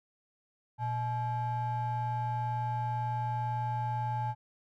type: ring-modulated tone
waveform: triangle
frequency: 370 Hz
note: F#4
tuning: in tune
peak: -25 dBFS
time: 0.78-4.35 s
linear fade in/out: 50 ms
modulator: 489 Hz
effects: none